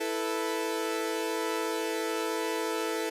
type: chord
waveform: sawtooth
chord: E suspended fourth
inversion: none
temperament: equal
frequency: 329.6 / 440 / 493.9 Hz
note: E4 / A4 / B4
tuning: 0 / 0 / 0 cents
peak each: -30 / -28 / -32 dBFS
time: 0-3.1 s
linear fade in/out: 10 ms
effects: resampled to 32000 Hz + 10-bit